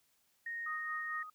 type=tone; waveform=sine; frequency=1860 Hz; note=A#6; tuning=4 cents flat; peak=-38 dBFS; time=0.46-1.23 s; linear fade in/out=5 ms
type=tone with tremolo; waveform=sine; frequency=1248 Hz; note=D#6; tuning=5 cents sharp; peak=-38 dBFS; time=0.66-1.3 s; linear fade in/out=5 ms; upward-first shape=sine; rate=4.5 Hz; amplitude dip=60%
effects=white hiss -74 dBFS RMS until 1.34 s